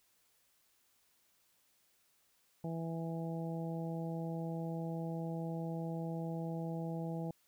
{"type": "harmonic tone", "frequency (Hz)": 164.81, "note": "E3", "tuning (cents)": 0, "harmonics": [1, 2, 3, 4, 5], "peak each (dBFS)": [-38, -45, -46, -48, -50], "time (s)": [2.64, 7.31], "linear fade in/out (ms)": 2, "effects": ["white hiss -73 dBFS RMS until 7.47 s"]}